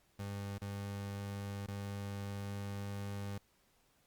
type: tone with dropouts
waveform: 30% pulse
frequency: 100.2 Hz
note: G2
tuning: 38 cents sharp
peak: -37 dBFS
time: 0.19-3.38 s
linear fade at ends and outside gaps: 5 ms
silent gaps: 0.582-0.617 / 1.663-1.681 s
effects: pink hiss -72 dBFS RMS until 4.06 s + Opus 48 kbps